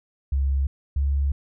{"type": "tone pair in turn", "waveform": "sine", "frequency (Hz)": [68.3, 69.82], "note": ["C#2", "C#2"], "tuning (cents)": [-25, 13], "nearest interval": "unison", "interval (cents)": 38, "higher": "second", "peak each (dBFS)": -19, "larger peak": "neither", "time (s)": [[0.32, 0.67], [0.96, 1.32]], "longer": "second", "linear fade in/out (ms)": 5, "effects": []}